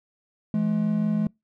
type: tone pair together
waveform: triangle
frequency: 167.22 / 212.8 Hz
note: E3 / G#3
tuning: +25 / +42 cents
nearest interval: major third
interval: 417 cents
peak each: -25 / -20 dBFS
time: 0.54-1.27 s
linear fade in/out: 2 ms
effects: noise-tail reverb RT60 0.2 s tail -25 dB re dry